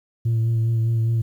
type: tone with vibrato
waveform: sine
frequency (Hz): 114.1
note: A#2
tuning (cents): -37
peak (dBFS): -15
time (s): 0.25-1.22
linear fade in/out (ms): 10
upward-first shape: sine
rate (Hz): 4.9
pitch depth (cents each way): 24
effects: tanh soft clip ceiling -16 dBFS + 9-bit